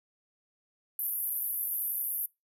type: band-pass noise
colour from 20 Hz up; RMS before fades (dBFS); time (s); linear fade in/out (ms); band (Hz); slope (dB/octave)
white; -33; 0.99-2.26; 2; 11000 to 14000; 96
effects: noise-tail reverb RT60 0.2 s tail -24 dB re dry